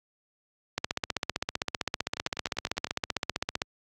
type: two click trains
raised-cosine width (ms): 0.2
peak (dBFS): -10 / -19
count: 45 / 8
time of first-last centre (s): 0.78-3.619 / 2.17-2.87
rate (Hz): 15.5 / 10
effects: high-pass 60 Hz 12 dB/octave + Opus 48 kbps